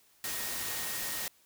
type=tone in noise; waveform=sine; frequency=1864.7 Hz; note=A#6; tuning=in tune; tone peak=-45 dBFS; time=0.24-1.28 s; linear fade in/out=2 ms; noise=white; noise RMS=-36 dBFS; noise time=0.24-1.28 s; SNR=-12 dB; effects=white hiss -65 dBFS RMS until 1.45 s